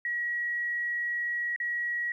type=tone with dropouts; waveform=sine; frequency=1913 Hz; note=A#6; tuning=44 cents sharp; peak=-28 dBFS; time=0.05-2.12 s; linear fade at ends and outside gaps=2 ms; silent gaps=1.562-1.601 s; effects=11-bit